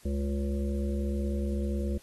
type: harmonic tone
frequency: 70 Hz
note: C#2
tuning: 18 cents sharp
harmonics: 1 / 3 / 5 / 7 / 8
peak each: -29 / -33 / -38 / -42 / -43 dBFS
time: 0.05-1.98 s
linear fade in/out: 5 ms
effects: white hiss -58 dBFS RMS until 2.02 s + AAC 32 kbps